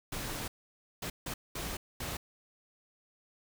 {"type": "noise bursts at uneven times", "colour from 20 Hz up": "pink", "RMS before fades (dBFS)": -38, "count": 5, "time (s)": [[0.12, 0.48], [1.02, 1.1], [1.26, 1.34], [1.55, 1.77], [2, 2.17]], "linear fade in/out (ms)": 5, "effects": []}